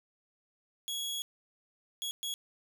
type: tone bursts at uneven times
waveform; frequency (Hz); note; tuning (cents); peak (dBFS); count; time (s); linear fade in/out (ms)
sawtooth; 3338; G#7; +8; -31; 3; 0.88-1.22 / 2.02-2.11 / 2.23-2.34; 0
effects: none